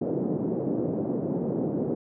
white band-pass noise, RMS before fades -28 dBFS, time 0.01-1.95 s, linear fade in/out 10 ms, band 140 to 450 Hz, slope 24 dB/octave, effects none

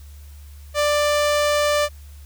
sawtooth tone with notch filter, 590 Hz, D5, 8 cents sharp, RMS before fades -19 dBFS, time 0.74-1.89 s, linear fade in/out 50 ms, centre 12000 Hz, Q 1.7, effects added 72 Hz sine -38 dBFS peak until 2.25 s + white hiss -53 dBFS RMS until 2.25 s

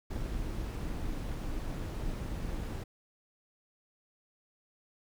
brown noise with amplitude modulation, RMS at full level -34 dBFS, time 0.1-2.84 s, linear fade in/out 10 ms, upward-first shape sine, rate 281 Hz, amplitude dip 45%, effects none

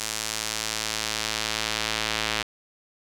square tone with band-pass filter sweep, 54.8 Hz, A1, 6 cents flat, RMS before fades -29 dBFS, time 0-2.43 s, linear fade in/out 10 ms, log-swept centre 7100 to 3300 Hz, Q 0.95, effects none

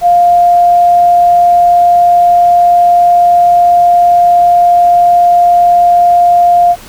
sine tone, 701 Hz, F5, 6 cents sharp, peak -3 dBFS, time 0.01-6.76 s, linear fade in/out 50 ms, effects pink hiss -33 dBFS RMS until 6.88 s

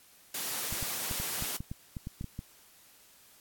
white high-pass noise, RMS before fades -35 dBFS, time 0.34-1.57 s, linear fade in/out 5 ms, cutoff 130 Hz, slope 12 dB/octave
clicks, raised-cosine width 5 ms, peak -25 dBFS, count 12, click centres 0.726 / 0.827 / 1.112 / 1.2 / 1.424 / 1.605 / 1.715 / 1.968 / 2.071 / 2.211 / 2.243 / 2.391 s
effects white hiss -59 dBFS RMS until 3.4 s + AAC 64 kbps

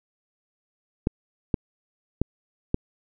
clicks, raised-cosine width 3 ms, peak -8 dBFS, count 4, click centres 1.071 / 1.542 / 2.216 / 2.744 s, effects none

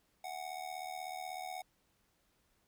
square tone with amplitude modulation, 740 Hz, F#5, in tune, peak -38 dBFS, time 0.24-1.62 s, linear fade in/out 5 ms, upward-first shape sine, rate 76.3 Hz, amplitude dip 80%, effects pink hiss -75 dBFS RMS until 2.67 s

